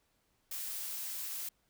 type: noise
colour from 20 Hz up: blue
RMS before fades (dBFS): -40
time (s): 0.51-1.49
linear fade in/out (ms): 5
effects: pink hiss -75 dBFS RMS until 1.69 s